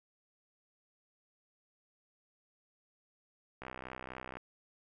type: click train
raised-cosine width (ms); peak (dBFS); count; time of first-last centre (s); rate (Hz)
0.5; -28; 49; 3.62-4.37; 64
effects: none